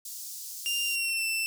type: high-pass noise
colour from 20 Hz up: pink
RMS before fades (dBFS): -40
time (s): 0.05-0.96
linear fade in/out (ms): 5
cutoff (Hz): 5300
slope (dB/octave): 24
type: tone with pitch glide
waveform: sawtooth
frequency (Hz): 2794 to 2672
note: F7 to E7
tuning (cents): 0 to +23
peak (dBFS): -24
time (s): 0.66-1.46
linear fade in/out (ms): 0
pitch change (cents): -77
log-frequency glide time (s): 0.83-1.25
effects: none